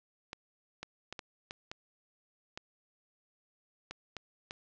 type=clicks; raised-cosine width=0.2 ms; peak=-23 dBFS; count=10; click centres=0.331 / 0.83 / 1.126 / 1.192 / 1.509 / 1.715 / 2.575 / 3.91 / 4.167 / 4.509 s; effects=low-pass 6000 Hz 12 dB/octave